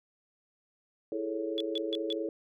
sine chord, A major seventh, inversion second, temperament equal, 329.6 / 415.3 / 440 / 554.4 Hz, E4 / G#4 / A4 / C#5, 0 / 0 / 0 / 0 cents, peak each -35 / -39 / -36 / -38 dBFS, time 1.12-2.29 s, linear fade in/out 2 ms
sine tone bursts, 3426 Hz, A7, 47 cents flat, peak -31 dBFS, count 4, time 1.58-2.126 s, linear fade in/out 0 ms, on 24 ms, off 150 ms
effects none

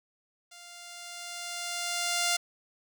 5% pulse tone with level ramp, 698.5 Hz, F5, in tune, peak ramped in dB -37 to -13 dBFS, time 0.51-2.37 s, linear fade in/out 10 ms, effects none

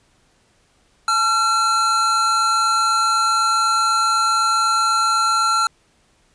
square tone pair together, 863 / 1362 Hz, A5 / F6, -34 / -44 cents, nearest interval minor sixth, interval 790 cents, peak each -27 / -16 dBFS, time 1.08-5.67 s, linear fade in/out 2 ms, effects pink hiss -59 dBFS RMS until 6.34 s + resampled to 22050 Hz

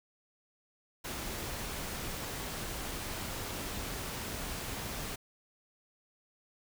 pink noise, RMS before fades -39 dBFS, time 1.04-5.16 s, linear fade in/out 10 ms, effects none

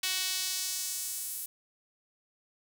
sawtooth tone with high-pass filter sweep, 373 Hz, F#4, 14 cents sharp, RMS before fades -34 dBFS, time 0.03-1.46 s, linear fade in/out 5 ms, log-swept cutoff 3100 to 11000 Hz, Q 1.1, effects none

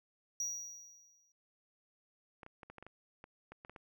triangle tone with exponential decay, 5770 Hz, F#8, 44 cents flat, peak -32 dBFS, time 0.4-1.32 s, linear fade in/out 2 ms, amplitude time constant 200 ms
clicks, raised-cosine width 0.5 ms, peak -35 dBFS, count 12, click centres 2.432 / 2.464 / 2.632 / 2.7 / 2.783 / 2.826 / 2.866 / 3.241 / 3.52 / 3.649 / 3.696 / 3.762 s
effects none

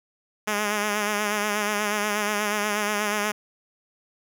5% pulse tone with vibrato, 208.6 Hz, G#3, 8 cents sharp, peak -12 dBFS, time 0.47-3.32 s, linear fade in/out 10 ms, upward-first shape sine, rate 8.3 Hz, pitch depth 41 cents each way, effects none

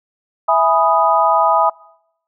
sine chord, E major seventh, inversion none, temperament equal, 659.3 / 830.6 / 987.8 / 1244.5 Hz, E5 / G#5 / B5 / D#6, 0 / 0 / 0 / 0 cents, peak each -16 dBFS, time 0.48-1.7 s, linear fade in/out 10 ms, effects noise-tail reverb RT60 0.8 s tail -24 dB re dry

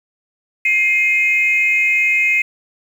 sine tone pair together, 2117 / 2518 Hz, C7 / D#7, +20 / +20 cents, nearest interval minor third, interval 300 cents, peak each -14 dBFS, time 0.65-2.42 s, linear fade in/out 5 ms, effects tanh soft clip ceiling -6 dBFS + 7-bit

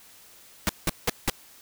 pink noise bursts, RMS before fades -23 dBFS, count 4, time 0.67-1.298 s, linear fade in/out 0 ms, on 22 ms, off 180 ms, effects white hiss -52 dBFS RMS until 1.61 s

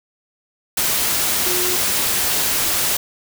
sine tone in noise, 360 Hz, F#4, 47 cents flat, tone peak -25 dBFS, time 1.46-1.76 s, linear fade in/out 5 ms, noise white, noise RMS -19 dBFS, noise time 0.77-2.97 s, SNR -9 dB, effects none

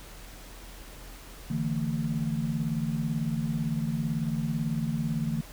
sine chord, D suspended second, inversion none, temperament equal with one note detuned, 146.83 / 164.81 / 225.5 Hz, D3 / E3 / A3, 0 / 0 / +43 cents, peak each -31 dBFS, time 1.5-5.41 s, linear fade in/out 5 ms, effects added 42 Hz sine -46 dBFS peak until 5.52 s + pink hiss -48 dBFS RMS until 5.52 s

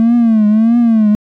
triangle tone with vibrato, 223.7 Hz, A3, 29 cents sharp, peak -4 dBFS, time 0-1.15 s, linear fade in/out 0 ms, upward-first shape triangle, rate 1.6 Hz, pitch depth 130 cents each way, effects tanh soft clip ceiling -1 dBFS

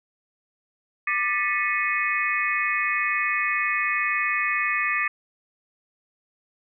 sine tone cluster, 1189 / 1764 / 1966 / 2185 / 2507 Hz, D6 / A6 / B6 / C#7 / D#7, +21 / +4 / -8 / -26 / +12 cents, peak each -28 dBFS, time 1.07-5.08 s, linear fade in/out 5 ms, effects none

